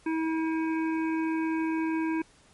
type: harmonic tone with a mistuned harmonic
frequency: 321.8 Hz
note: E4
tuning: 42 cents flat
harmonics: 1 / 3 / 5 / 7 / 8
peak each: -26 / -36 / -40 / -43 / -44 dBFS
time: 0.06-2.22 s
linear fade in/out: 5 ms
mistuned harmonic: 8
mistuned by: -41 cents
effects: pink hiss -59 dBFS RMS until 2.53 s + MP3 48 kbps